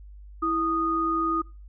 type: tone pair together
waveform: sine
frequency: 328.4 / 1237 Hz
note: E4 / D#6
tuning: -6 / -10 cents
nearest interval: octave + major seventh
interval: 2296 cents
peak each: -27 / -24 dBFS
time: 0.42-1.42 s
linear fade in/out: 10 ms
effects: noise-tail reverb RT60 0.3 s tail -22 dB re dry + added 50 Hz sine -42 dBFS peak until 1.68 s